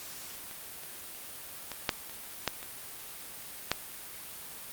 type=clicks; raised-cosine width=0.2 ms; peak=-27 / -29 / -20 / -8 / -27 / -9 / -25 / -8 dBFS; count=8; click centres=0.512 / 0.835 / 1.717 / 1.892 / 2.096 / 2.477 / 2.629 / 3.716 s; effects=white hiss -44 dBFS RMS until 4.72 s + Opus 48 kbps